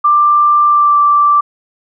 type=tone with pitch glide; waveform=sine; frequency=1183 to 1170.1 Hz; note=D6 to D6; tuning=+12 to -7 cents; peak=-6 dBFS; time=0.04-1.41 s; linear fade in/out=10 ms; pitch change=-19 cents; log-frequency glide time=0.65-0.98 s; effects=none